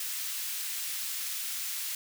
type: high-pass noise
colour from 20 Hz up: white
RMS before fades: -35 dBFS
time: 0-1.95 s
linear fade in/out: 2 ms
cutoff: 1900 Hz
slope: 12 dB/octave
effects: none